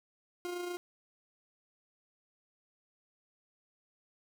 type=tone with amplitude modulation; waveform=40% pulse; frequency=353.6 Hz; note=F4; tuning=22 cents sharp; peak=-34 dBFS; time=0.45-0.77 s; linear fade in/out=0 ms; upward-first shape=sine; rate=27.6 Hz; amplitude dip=40%; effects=none